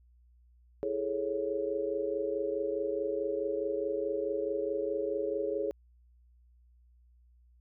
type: chord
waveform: sine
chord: A major seventh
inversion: second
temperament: equal with one note detuned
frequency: 329.6 / 415.3 / 440 / 551.8 Hz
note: E4 / G#4 / A4 / C#5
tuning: 0 / 0 / 0 / -8 cents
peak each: -39 / -33 / -37 / -35 dBFS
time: 0.83-5.71 s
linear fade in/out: 0 ms
effects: added 60 Hz sine -59 dBFS peak until 7.6 s